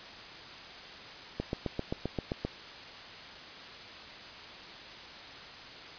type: click train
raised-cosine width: 2 ms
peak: -18 dBFS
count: 9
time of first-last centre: 1.4-2.45 s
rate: 7.62 Hz
effects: white hiss -46 dBFS RMS until 5.98 s + resampled to 11025 Hz